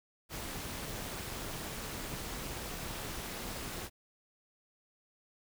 pink noise with amplitude modulation, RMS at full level -38 dBFS, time 0.29-3.9 s, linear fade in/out 50 ms, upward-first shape sine, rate 294 Hz, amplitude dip 65%, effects none

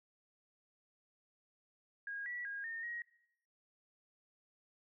sine tone with pitch steps, 1634 / 1944 / 1631 / 1828 / 1891 Hz, G#6 / B6 / G#6 / A#6 / A#6, -29 / -28 / -32 / -34 / +24 cents, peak -40 dBFS, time 2.07-3.02 s, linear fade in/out 2 ms, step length 190 ms, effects noise-tail reverb RT60 0.8 s tail -21 dB re dry

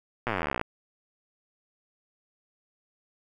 slowing click train, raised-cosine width 0.5 ms, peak -13 dBFS, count 29, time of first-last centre 0.27-0.613 s, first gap 8 ms, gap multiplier 1.03, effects 9-bit

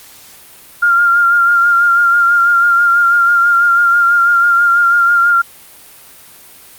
sine tone with vibrato, 1396 Hz, F6, 1 cent flat, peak -7 dBFS, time 0.82-5.42 s, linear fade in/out 10 ms, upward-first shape sine, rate 6.1 Hz, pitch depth 28 cents each way, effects white hiss -39 dBFS RMS until 6.78 s + Opus 48 kbps

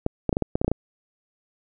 clicks, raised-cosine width 2 ms, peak -8 dBFS, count 10, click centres 0.064 / 0.293 / 0.328 / 0.369 / 0.423 / 0.555 / 0.615 / 0.646 / 0.68 / 0.716 s, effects none

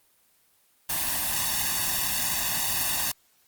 white noise with comb filter, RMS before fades -27 dBFS, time 0.89-3.12 s, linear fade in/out 10 ms, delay 1.1 ms, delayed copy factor +0.85, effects white hiss -64 dBFS RMS until 3.47 s + Opus 24 kbps

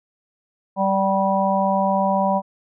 harmonic tone with a mistuned harmonic, 194.8 Hz, G3, 11 cents flat, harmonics 1 / 3 / 4 / 5, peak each -22 / -22 / -22 / -22 dBFS, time 0.76-2.42 s, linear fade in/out 50 ms, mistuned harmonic 4, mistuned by -21 cents, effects none

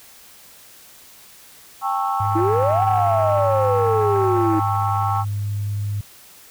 sine chord, A dominant seventh, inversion third, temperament just, 792 / 880 / 1100 / 1320 Hz, G5 / A5 / C#6 / E6, +18 / 0 / -14 / +2 cents, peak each -22 / -27 / -24 / -26 dBFS, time 1.81-5.25 s, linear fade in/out 50 ms
sine tone with pitch glide, 103.2 to 102.55 Hz, G#2 to G#2, -10 to -21 cents, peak -21 dBFS, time 2.2-6.01 s, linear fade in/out 5 ms, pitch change -11 cents, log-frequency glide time 4.66-4.93 s
sine exponential two-way sweep, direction up then down, 316.3 to 784 to 316.3 Hz, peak -16 dBFS, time 2.35-4.6 s, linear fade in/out 10 ms, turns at 2.84 s
effects tanh soft clip ceiling -9 dBFS + white hiss -46 dBFS RMS until 6.5 s

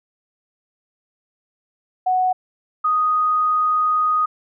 sine tone pair in turn, 740 / 1244.5 Hz, F#5 / D#6, 0 / 0 cents, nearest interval major sixth, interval 900 cents, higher second, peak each -15 dBFS, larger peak neither, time 2.06-2.33 / 2.84-4.26 s, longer second, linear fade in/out 10 ms, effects none

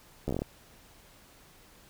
slowing click train, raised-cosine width 2 ms, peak -18 dBFS, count 8, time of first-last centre 0.28-0.419 s, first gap 13 ms, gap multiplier 1.14, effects pink hiss -57 dBFS RMS until 1.89 s

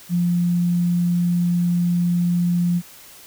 sine tone, 174.61 Hz, F3, in tune, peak -16 dBFS, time 0.09-2.82 s, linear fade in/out 50 ms, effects white hiss -44 dBFS RMS until 3.26 s

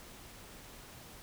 silence, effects pink hiss -52 dBFS RMS until 1.22 s

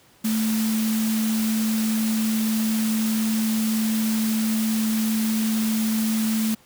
sine tone in noise, 220 Hz, A3, in tune, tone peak -20 dBFS, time 0.24-6.55 s, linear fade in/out 10 ms, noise white, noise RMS -31 dBFS, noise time 0.24-6.55 s, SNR +8 dB, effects pink hiss -55 dBFS RMS until 6.65 s + high-pass 80 Hz 12 dB/octave

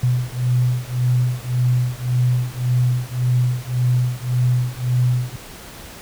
sine beating tone pair, 123.47 / 125.27 Hz, B2 / B2, 0 / +25 cents, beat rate 1.8 Hz, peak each -19 dBFS, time 0.03-5.36 s, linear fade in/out 5 ms, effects pink hiss -38 dBFS RMS until 6.01 s

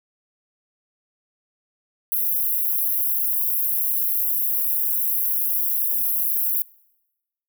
white high-pass noise, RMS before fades -22 dBFS, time 2.12-6.62 s, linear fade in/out 0 ms, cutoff 11000 Hz, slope 96 dB/octave, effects noise-tail reverb RT60 1.0 s tail -25 dB re dry

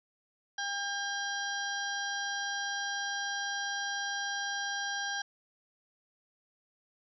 harmonic tone with a mistuned harmonic, 803 Hz, G5, 41 cents sharp, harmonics 1 / 2 / 4 / 5 / 6 / 7, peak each -39 / -35 / -41 / -46 / -45 / -42 dBFS, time 0.58-5.22 s, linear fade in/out 5 ms, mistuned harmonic 7, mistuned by +19 cents, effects none

